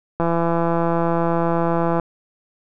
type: click train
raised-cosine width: 1 ms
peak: -7 dBFS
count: 303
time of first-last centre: 0.2-1.998 s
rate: 168 Hz
effects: none